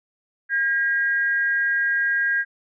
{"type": "tone pair together", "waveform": "sine", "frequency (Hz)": [1619, 1918.9], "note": ["G#6", "A#6"], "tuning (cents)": [-45, 50], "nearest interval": "minor third", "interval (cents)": 295, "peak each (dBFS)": [-19, -27], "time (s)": [0.49, 2.45], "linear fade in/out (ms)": 50, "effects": []}